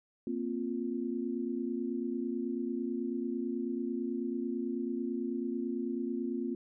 sine chord, Bb suspended second, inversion none, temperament just, 233.1 / 262.2 / 349.6 Hz, Bb3 / C4 / F4, 0 / +4 / +2 cents, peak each -36 / -36 / -37 dBFS, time 0.27-6.55 s, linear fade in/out 2 ms, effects none

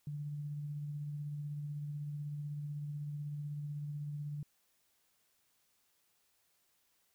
sine tone with tremolo, 146.83 Hz, D3, in tune, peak -37 dBFS, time 0.07-4.43 s, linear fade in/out 2 ms, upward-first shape sine, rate 16 Hz, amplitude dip 25%, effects white hiss -75 dBFS RMS until 7.14 s

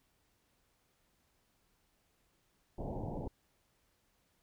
pink low-pass noise, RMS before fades -40 dBFS, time 2.78-3.28 s, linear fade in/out 5 ms, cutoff 910 Hz, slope 96 dB/octave, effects pink hiss -75 dBFS RMS until 4.42 s

